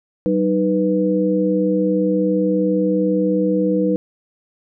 sine tone cluster, 189.9 / 309.8 / 492.6 Hz, F#3 / D#4 / B4, +45 / -7 / -5 cents, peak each -19 dBFS, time 0.26-3.96 s, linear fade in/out 0 ms, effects none

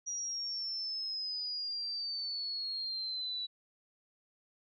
sine exponential sweep, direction down, 5780 to 3925 Hz, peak -35 dBFS, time 0.06-3.47 s, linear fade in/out 20 ms, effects none

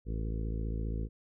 harmonic tone with a mistuned harmonic, 55 Hz, A1, in tune, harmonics 1 / 2 / 3 / 4 / 5 / 6 / 7 / 8 / 9, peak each -33 / -39 / -43 / -45 / -47 / -49 / -50 / -51 / -52 dBFS, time 0.05-1.09 s, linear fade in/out 50 ms, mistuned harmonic 9, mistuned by -39 cents, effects none

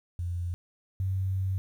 sine tone pair in turn, 87.5 / 94.94 Hz, F2 / F#2, +4 / +45 cents, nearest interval minor second, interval 141 cents, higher second, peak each -29 / -26 dBFS, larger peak second, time 0.19-0.54 / 1-1.58 s, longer second, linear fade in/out 0 ms, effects 10-bit

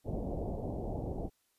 pink low-pass noise, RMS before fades -37 dBFS, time 0.04-1.3 s, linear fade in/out 50 ms, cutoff 760 Hz, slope 48 dB/octave, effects white hiss -75 dBFS RMS until 1.58 s + resampled to 32000 Hz

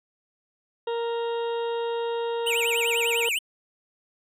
harmonic tone, 466.2 Hz, A#4, in tune, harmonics 1 / 2 / 3 / 4 / 6 / 7 / 8, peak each -26 / -33 / -43 / -47 / -44 / -47 / -44 dBFS, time 0.87-3.29 s, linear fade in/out 5 ms
square tone with vibrato, 2636 Hz, E7, 1 cent flat, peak -24 dBFS, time 2.46-3.39 s, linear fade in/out 10 ms, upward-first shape triangle, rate 10 Hz, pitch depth 300 cents each way
effects resampled to 32000 Hz

